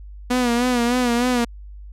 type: tone with vibrato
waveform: sawtooth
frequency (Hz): 243.6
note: B3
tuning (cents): -24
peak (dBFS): -13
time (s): 0.3-1.45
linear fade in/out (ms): 10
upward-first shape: sine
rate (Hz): 3.3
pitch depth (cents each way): 61
effects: added 50 Hz sine -35 dBFS peak until 1.92 s + low-pass 11000 Hz 12 dB/octave